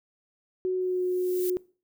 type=tone with pitch glide; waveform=sine; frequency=370 to 363.6 Hz; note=F#4 to F#4; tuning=0 to -30 cents; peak=-24 dBFS; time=0.65-1.57 s; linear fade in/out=0 ms; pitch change=-30 cents; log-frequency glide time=0.76-1.03 s
type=noise with exponential growth; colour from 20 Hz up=violet; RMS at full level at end=-33 dBFS; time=0.81-1.5 s; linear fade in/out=2 ms; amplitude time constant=150 ms
effects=noise-tail reverb RT60 0.4 s tail -22 dB re dry